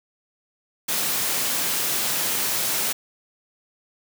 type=high-pass noise; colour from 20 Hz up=white; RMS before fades=-24 dBFS; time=0.88-2.93 s; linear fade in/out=10 ms; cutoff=110 Hz; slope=48 dB/octave; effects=none